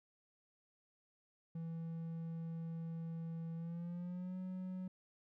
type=tone with pitch glide; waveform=triangle; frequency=164.81 to 184.99 Hz; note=E3 to F#3; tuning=0 to 0 cents; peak=-39 dBFS; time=1.55-4.88 s; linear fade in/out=5 ms; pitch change=+200 cents; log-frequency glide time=3.55-4.37 s; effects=none

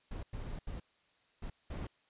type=noise bursts at uneven times; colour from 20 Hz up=brown; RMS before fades=-41 dBFS; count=5; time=0.11-0.23 / 0.33-0.59 / 0.67-0.8 / 1.42-1.5 / 1.7-1.87 s; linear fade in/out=5 ms; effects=white hiss -71 dBFS RMS until 2.09 s + resampled to 8000 Hz

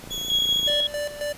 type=click train; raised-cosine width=2 ms; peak=-26 dBFS; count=20; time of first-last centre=0.04-0.7 s; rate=28.8 Hz
type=tone with vibrato; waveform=35% pulse; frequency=3349 Hz; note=G#7; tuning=14 cents sharp; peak=-26 dBFS; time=0.1-0.7 s; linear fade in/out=20 ms; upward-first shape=square; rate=7 Hz; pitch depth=10 cents each way
type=tone; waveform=sine; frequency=3322 Hz; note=G#7; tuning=in tune; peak=-20 dBFS; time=0.3-0.87 s; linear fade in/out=2 ms
type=tone with tremolo; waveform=square; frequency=587.3 Hz; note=D5; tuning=in tune; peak=-26 dBFS; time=0.67-1.33 s; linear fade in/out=10 ms; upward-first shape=square; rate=3.7 Hz; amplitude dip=70%
effects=pink hiss -43 dBFS RMS until 1.37 s + resampled to 32000 Hz

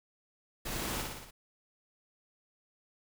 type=noise with echo; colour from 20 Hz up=pink; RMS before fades=-38 dBFS; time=0.65-1.02 s; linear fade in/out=10 ms; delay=58 ms; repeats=5; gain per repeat=-3 dB; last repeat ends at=1.31 s; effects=none

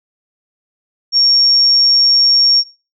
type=tone; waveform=sine; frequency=5530 Hz; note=F8; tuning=18 cents flat; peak=-7 dBFS; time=1.12-2.64 s; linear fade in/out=50 ms; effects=noise-tail reverb RT60 0.3 s tail -18 dB re dry

